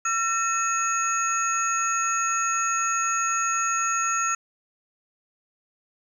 sine tone cluster, 1348 / 1831 / 2570 / 6660 Hz, E6 / A#6 / E7 / G#8, +38 / -32 / -45 / +4 cents, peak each -24 / -33 / -32 / -27 dBFS, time 0.05-4.35 s, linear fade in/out 5 ms, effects 9-bit

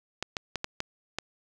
clicks, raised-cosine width 0.2 ms, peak -13 dBFS, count 6, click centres 0.226 / 0.368 / 0.557 / 0.644 / 0.804 / 1.186 s, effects none

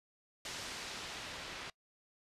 white noise with low-pass filter sweep, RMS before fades -45 dBFS, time 0.45-1.7 s, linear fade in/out 2 ms, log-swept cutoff 5800 to 3400 Hz, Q 0.8, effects noise-tail reverb RT60 0.1 s tail -24 dB re dry + resampled to 32000 Hz

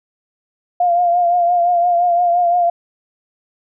sine tone with vibrato, 700 Hz, F5, 4 cents sharp, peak -11 dBFS, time 0.8-2.7 s, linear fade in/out 5 ms, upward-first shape triangle, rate 5.8 Hz, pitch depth 46 cents each way, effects none

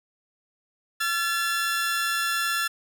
sawtooth tone pair together, 1361 / 1725.7 Hz, F6 / A6, -45 / -34 cents, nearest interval major third, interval 411 cents, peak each -23 dBFS, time 1-2.68 s, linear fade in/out 10 ms, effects none

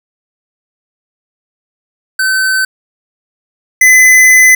square tone pair in turn, 1531 / 2021 Hz, G6 / B6, -41 / +39 cents, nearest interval perfect fourth, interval 480 cents, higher second, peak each -10 / -3 dBFS, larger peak second, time 2.19-2.65 / 3.81-4.55 s, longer second, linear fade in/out 5 ms, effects none

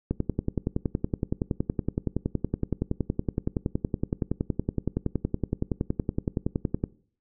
click train, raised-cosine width 3 ms, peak -12 dBFS, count 73, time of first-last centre 0.11-6.839 s, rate 10.7 Hz, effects noise-tail reverb RT60 0.5 s tail -21 dB re dry

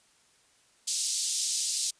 white band-pass noise, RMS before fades -30 dBFS, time 0.87-1.91 s, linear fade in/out 10 ms, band 4000 to 9200 Hz, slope 24 dB/octave, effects white hiss -64 dBFS RMS until 1.99 s + resampled to 22050 Hz

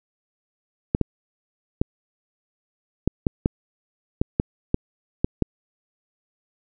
clicks, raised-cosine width 3 ms, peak -5 dBFS, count 11, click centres 0.949 / 1.013 / 1.815 / 3.076 / 3.268 / 3.459 / 4.215 / 4.399 / 4.744 / 5.245 / 5.423 s, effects none

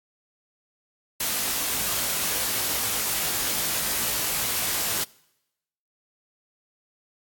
white noise with comb filter, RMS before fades -26 dBFS, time 1.2-5.04 s, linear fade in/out 5 ms, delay 19 ms, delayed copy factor +0.75, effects noise-tail reverb RT60 0.9 s tail -24 dB re dry + AAC 64 kbps

